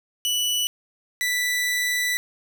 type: tone pair in turn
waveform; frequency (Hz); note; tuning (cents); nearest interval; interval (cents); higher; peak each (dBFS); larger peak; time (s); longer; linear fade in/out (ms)
sawtooth; 2960 / 1975.6; F#7 / B6; 0 / 0; perfect fifth; 700; first; -18; neither; 0.25-0.67 / 1.21-2.17; second; 0
effects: none